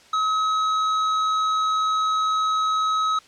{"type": "tone with hard clipping", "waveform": "sine", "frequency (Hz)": 1279, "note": "D#6", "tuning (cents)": 47, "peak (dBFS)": -21, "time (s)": [0.13, 3.19], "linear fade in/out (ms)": 5, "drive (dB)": 9, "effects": ["white hiss -51 dBFS RMS until 3.27 s", "low-pass 6000 Hz 12 dB/octave"]}